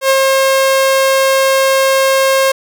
sawtooth tone with ADSR envelope, 536 Hz, C5, 42 cents sharp, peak -3 dBFS, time 0.01-2.52 s, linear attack 86 ms, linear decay 43 ms, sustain -2 dB, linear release 7 ms, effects none

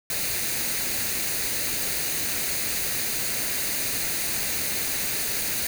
white noise with comb filter, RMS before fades -27 dBFS, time 0.1-5.67 s, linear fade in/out 2 ms, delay 0.46 ms, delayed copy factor +0.5, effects none

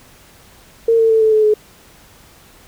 sine tone with pitch steps, 457.4 / 450.8 / 444.4 / 438 / 431.7 / 425.5 Hz, A#4 / A4 / A4 / A4 / A4 / G#4, -33 / +42 / +17 / -8 / -33 / +42 cents, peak -9 dBFS, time 0.88-1.54 s, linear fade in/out 5 ms, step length 110 ms, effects pink hiss -46 dBFS RMS until 2.67 s

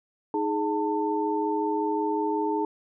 sine tone cluster, 312.7 / 418.1 / 893 Hz, D#4 / G#4 / A5, +9 / +12 / +25 cents, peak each -28 dBFS, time 0.34-2.65 s, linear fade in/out 2 ms, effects none

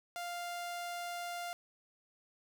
sawtooth tone, 698.5 Hz, F5, in tune, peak -35 dBFS, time 0.16-1.53 s, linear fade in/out 0 ms, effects none

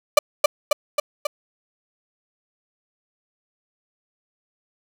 35% pulse tone with echo, 590 Hz, D5, 8 cents sharp, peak -6 dBFS, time 0.17-0.19 s, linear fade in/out 5 ms, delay 270 ms, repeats 4, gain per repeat -3 dB, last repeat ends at 1.27 s, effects none

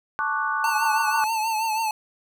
sine chord, D major seventh, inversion second, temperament equal, 880 / 1108.7 / 1174.7 / 1480 Hz, A5 / C#6 / D6 / F#6, 0 / 0 / 0 / 0 cents, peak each -29 / -29 / -28 / -26 dBFS, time 0.19-1.24 s, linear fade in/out 0 ms
square tone with vibrato, 883 Hz, A5, 6 cents sharp, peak -23 dBFS, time 0.64-1.91 s, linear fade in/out 2 ms, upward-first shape triangle, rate 6.2 Hz, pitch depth 67 cents each way
effects none

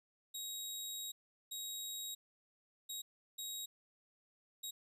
20% pulse tone bursts at uneven times, 3800 Hz, A#7, 33 cents sharp, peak -36 dBFS, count 5, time 0.34-1.12 / 1.51-2.15 / 2.89-3.02 / 3.38-3.66 / 4.63-4.71 s, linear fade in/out 10 ms, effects none

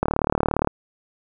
click train, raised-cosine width 1 ms, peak -5 dBFS, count 25, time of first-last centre 0.03-0.673 s, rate 37.3 Hz, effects none

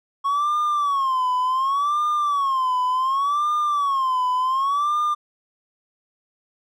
triangle tone with vibrato, 1100 Hz, C#6, 14 cents flat, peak -16 dBFS, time 0.24-5.15 s, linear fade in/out 20 ms, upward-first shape sine, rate 0.68 Hz, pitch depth 160 cents each way, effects tanh soft clip ceiling -12 dBFS

